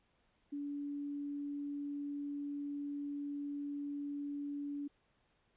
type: tone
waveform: sine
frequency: 286.9 Hz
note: D4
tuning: 40 cents flat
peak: -38 dBFS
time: 0.52-4.88 s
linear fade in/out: 10 ms
effects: pink hiss -75 dBFS RMS until 5.56 s + resampled to 8000 Hz